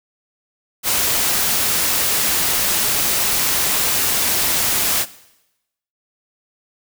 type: noise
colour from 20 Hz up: white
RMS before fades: -18 dBFS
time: 0.83-5.06 s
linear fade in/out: 50 ms
effects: noise-tail reverb RT60 0.9 s tail -18 dB re dry